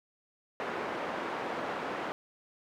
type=band-pass noise; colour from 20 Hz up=pink; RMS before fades=-36 dBFS; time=0.6-2.12 s; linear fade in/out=0 ms; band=370 to 1600 Hz; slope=12 dB/octave; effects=none